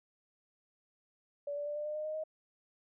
sine tone with pitch steps, 575 / 582 / 589.1 / 596.3 / 603.6 / 611 / 618.4 / 626 Hz, D5 / D5 / D5 / D5 / D5 / D#5 / D#5 / D#5, -37 / -16 / +5 / +26 / +47 / -32 / -11 / +10 cents, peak -35 dBFS, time 1.47-2.238 s, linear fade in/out 5 ms, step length 96 ms, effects none

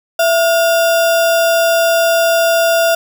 sine tone with sample-and-hold, 667 Hz, E5, 20 cents sharp, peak -9 dBFS, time 0.19-2.95 s, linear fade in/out 5 ms, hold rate 2100 Hz, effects none

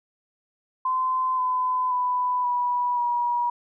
sine tone with pitch steps, 1029 / 1011.9 / 995.1 / 978.6 / 962.3 Hz, C6 / B5 / B5 / B5 / B5, -29 / +42 / +13 / -16 / -45 cents, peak -21 dBFS, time 0.85-3.5 s, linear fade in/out 5 ms, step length 530 ms, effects none

